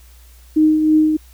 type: tone with tremolo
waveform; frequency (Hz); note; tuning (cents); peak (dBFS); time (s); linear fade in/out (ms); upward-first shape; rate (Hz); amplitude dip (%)
sine; 310; D#4; -6; -8; 0.56-1.17; 10; triangle; 3.1; 50
effects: added 60 Hz sine -42 dBFS peak until 1.33 s + white hiss -51 dBFS RMS until 1.33 s